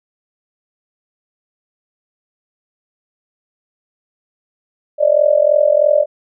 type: tone with amplitude modulation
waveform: sine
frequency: 594 Hz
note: D5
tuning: 20 cents sharp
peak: -5 dBFS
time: 4.98-6.06 s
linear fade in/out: 50 ms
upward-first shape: sine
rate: 43.1 Hz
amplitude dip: 90%
effects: none